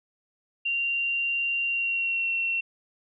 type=tone with pitch glide; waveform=sine; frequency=2769 to 2720 Hz; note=F7 to F7; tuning=-15 to -46 cents; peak=-24 dBFS; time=0.65-2.61 s; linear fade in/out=10 ms; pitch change=-31 cents; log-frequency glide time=1.65-2.3 s; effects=none